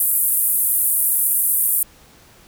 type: band-pass noise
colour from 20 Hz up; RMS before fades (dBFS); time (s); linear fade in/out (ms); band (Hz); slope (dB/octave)
white; -18; 0-1.83; 2; 9400 to 15000; 48
effects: pink hiss -49 dBFS RMS until 2.47 s